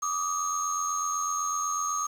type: tone cluster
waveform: sine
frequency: 1155 / 1243 / 6490 Hz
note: D6 / D#6 / G#8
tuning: -29 / -2 / -41 cents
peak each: -30 dBFS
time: 0.02-2.07 s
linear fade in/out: 10 ms
effects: tanh soft clip ceiling -21 dBFS + 8-bit